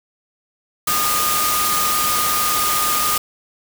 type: tone in noise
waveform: sine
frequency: 1226 Hz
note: D#6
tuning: 26 cents flat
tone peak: -20 dBFS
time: 0.87-3.18 s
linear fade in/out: 5 ms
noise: white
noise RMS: -20 dBFS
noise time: 0.87-3.18 s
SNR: -3 dB
effects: none